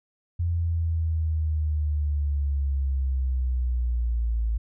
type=linear sweep; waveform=sine; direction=down; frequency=86 to 55 Hz; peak=-22 dBFS; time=0.39-4.58 s; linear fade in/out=10 ms; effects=none